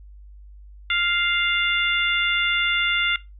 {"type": "harmonic tone", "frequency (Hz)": 698.5, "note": "F5", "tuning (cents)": 0, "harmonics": [2, 3, 4, 5], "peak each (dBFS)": [-25, -23, -25, -26], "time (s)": [0.9, 3.16], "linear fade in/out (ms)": 2, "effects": ["noise-tail reverb RT60 0.2 s tail -18 dB re dry", "added 50 Hz sine -41 dBFS peak until 3.39 s"]}